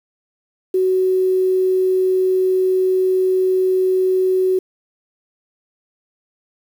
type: tone with quantisation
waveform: sine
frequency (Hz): 373.3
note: F#4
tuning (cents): +15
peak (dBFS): -13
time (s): 0.74-4.59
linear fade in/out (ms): 5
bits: 7
effects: none